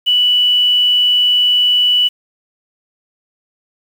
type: tone with quantisation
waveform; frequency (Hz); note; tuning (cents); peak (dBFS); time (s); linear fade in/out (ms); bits
sine; 2960; F#7; 0; -9; 0.06-2.09; 20; 6
effects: none

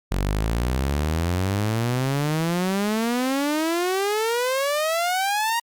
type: exponential sweep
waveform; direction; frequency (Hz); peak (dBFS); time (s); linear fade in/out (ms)
sawtooth; up; 45.18 to 950; -17; 0.11-5.6; 10
effects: Opus 48 kbps

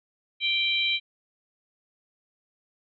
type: harmonic tone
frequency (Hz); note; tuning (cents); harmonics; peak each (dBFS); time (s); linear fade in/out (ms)
784; G5; 0; 3 / 4 / 5; -26 / -27 / -28; 0.4-1; 50
effects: none

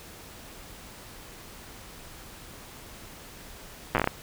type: slowing click train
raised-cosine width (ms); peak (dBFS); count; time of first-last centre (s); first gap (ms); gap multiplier
0.5; -8; 8; 3.95-4.074; 8; 1.26
effects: pink hiss -46 dBFS RMS until 4.22 s

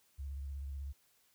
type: tone with vibrato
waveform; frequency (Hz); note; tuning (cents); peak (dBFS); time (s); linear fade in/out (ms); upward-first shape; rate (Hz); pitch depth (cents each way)
sine; 69.3; C#2; 0; -39; 0.18-0.93; 20; triangle; 16; 83
effects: white hiss -71 dBFS RMS until 1.34 s

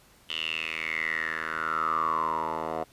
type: tone with band-pass filter sweep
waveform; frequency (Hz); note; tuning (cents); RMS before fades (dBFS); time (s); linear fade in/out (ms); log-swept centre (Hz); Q
10% pulse; 80.1; E2; -49; -30; 0.29-2.84; 10; 3100 to 730; 9.6
effects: pink hiss -58 dBFS RMS until 2.92 s + resampled to 32000 Hz

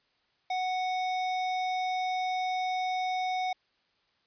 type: tone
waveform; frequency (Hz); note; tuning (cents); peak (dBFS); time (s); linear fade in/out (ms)
square; 740; F#5; 0; -29; 0.5-3.53; 5
effects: white hiss -71 dBFS RMS until 4.26 s + resampled to 11025 Hz

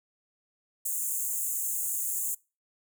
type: high-pass noise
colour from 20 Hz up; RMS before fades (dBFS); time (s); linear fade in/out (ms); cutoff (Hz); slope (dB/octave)
pink; -31; 0.85-2.35; 10; 6700; 96
effects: noise-tail reverb RT60 0.3 s tail -24 dB re dry

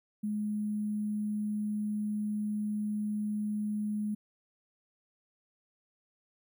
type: tone with sample-and-hold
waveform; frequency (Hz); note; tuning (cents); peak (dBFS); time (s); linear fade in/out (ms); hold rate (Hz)
sine; 210; G#3; +19; -30; 0.23-4.15; 10; 11025
effects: none

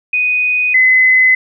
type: tone pair in turn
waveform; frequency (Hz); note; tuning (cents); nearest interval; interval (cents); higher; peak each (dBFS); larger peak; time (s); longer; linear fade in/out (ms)
sine; 2489 / 2031; D#7 / B6; 0 / +48; major third; 352; first; -11 / -6; second; 0.13-0.74 / 0.74-1.35; neither; 5
effects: none

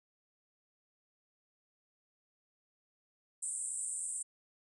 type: band-pass noise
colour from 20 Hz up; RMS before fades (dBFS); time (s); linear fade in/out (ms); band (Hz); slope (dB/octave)
pink; -39; 3.42-4.23; 10; 7900 to 9100; 96
effects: none

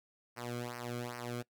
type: tone with flanger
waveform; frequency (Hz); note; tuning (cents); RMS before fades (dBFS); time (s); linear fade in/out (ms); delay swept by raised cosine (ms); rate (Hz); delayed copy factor
sawtooth; 120.9; B2; -36; -41; 0.36-1.43; 20; 0.27 to 1.12; 2.5; -0.95
effects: noise-tail reverb RT60 0.1 s tail -21 dB re dry

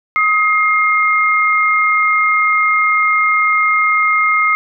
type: tone pair together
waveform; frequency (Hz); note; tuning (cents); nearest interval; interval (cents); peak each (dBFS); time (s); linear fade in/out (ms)
sine; 1262 / 2124; D#6 / C7; +24 / +25; major sixth; 901; -13; 0.16-4.55; 0
effects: none

